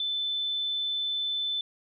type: tone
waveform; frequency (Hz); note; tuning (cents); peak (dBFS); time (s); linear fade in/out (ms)
sine; 3520; A7; 0; -27; 0-1.61; 2
effects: none